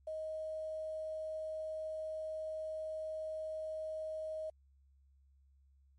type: tone with quantisation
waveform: sine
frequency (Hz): 628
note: D#5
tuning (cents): +16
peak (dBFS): -38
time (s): 0.07-4.5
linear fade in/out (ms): 5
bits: 11
effects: added 68 Hz sine -64 dBFS peak until 5.98 s + MP3 48 kbps